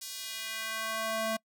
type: tone with high-pass filter sweep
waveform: square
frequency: 221.8 Hz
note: A3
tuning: 14 cents sharp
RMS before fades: -35 dBFS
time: 0.01-1.37 s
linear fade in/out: 10 ms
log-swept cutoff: 5400 to 450 Hz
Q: 1.1
effects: noise-tail reverb RT60 0.1 s tail -25 dB re dry